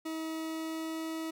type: tone with pitch glide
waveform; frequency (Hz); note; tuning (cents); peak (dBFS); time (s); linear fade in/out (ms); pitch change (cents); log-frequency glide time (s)
40% pulse; 320 to 321.9; D#4 to E4; +49 to -41; -34; 0.05-1.31; 10; +10; 0.28-1.09
effects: none